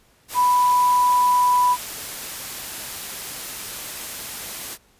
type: tone in noise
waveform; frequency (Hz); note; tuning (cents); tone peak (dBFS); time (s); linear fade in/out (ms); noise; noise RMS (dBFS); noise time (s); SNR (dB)
sine; 989; B5; +2; -14; 0.34-1.77; 50; white; -32; 0.28-4.78; +15
effects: pink hiss -58 dBFS RMS until 4.99 s + resampled to 32000 Hz